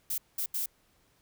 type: noise bursts at uneven times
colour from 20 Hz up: violet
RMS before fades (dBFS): -32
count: 3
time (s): 0.1-0.18 / 0.38-0.46 / 0.54-0.66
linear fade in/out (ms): 5
effects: pink hiss -68 dBFS RMS until 1.21 s